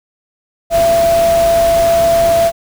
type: tone in noise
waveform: sine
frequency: 672 Hz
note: E5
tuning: 33 cents sharp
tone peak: -8 dBFS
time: 0.7-2.52 s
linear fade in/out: 50 ms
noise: pink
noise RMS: -22 dBFS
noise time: 0.7-2.52 s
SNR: +11 dB
effects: none